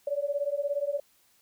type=beating tone pair; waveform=sine; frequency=563 / 580 Hz; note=C#5 / D5; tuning=+27 / -22 cents; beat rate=17 Hz; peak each=-30 dBFS; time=0.07-1 s; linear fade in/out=5 ms; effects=white hiss -65 dBFS RMS until 1.41 s